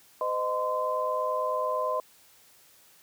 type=tone cluster; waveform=sine; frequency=509 / 618 / 1030 Hz; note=C5 / D#5 / C6; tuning=-48 / -12 / -28 cents; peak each=-32 / -30 / -29 dBFS; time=0.21-2 s; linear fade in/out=2 ms; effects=white hiss -58 dBFS RMS until 3.02 s + high-pass 60 Hz 12 dB/octave